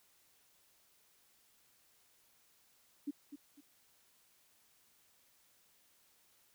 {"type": "tone with echo", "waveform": "sine", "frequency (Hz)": 287.3, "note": "D4", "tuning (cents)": -38, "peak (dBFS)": -35, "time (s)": [3.07, 3.11], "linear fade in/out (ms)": 10, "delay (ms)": 250, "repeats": 2, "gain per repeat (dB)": -10, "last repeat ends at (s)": 3.61, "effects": ["white hiss -70 dBFS RMS until 6.54 s"]}